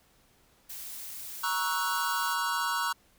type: noise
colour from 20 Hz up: blue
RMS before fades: -41 dBFS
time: 0.69-2.34 s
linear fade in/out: 10 ms
type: chord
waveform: square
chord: F# dominant seventh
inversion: first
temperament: equal with one note detuned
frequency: 943.7 / 1108.7 / 1318.5 / 1480 Hz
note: A#5 / C#6 / E6 / F#6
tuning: +21 / 0 / 0 / 0 cents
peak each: -34 / -34 / -35 / -34 dBFS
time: 1.43-2.93 s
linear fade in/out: 10 ms
effects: pink hiss -64 dBFS RMS until 3.18 s